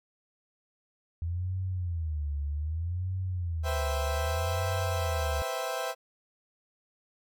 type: tone with vibrato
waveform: sine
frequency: 82 Hz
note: E2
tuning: 9 cents flat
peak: -29 dBFS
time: 1.22-5.42 s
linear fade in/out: 0 ms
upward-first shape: sine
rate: 0.64 Hz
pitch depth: 230 cents each way
type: chord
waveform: 30% pulse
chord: C major seventh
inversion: third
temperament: equal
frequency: 493.9 / 523.3 / 659.3 / 784 Hz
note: B4 / C5 / E5 / G5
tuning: 0 / 0 / 0 / 0 cents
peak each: -36 / -34 / -32 / -35 dBFS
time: 3.63-5.95 s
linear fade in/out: 50 ms
effects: none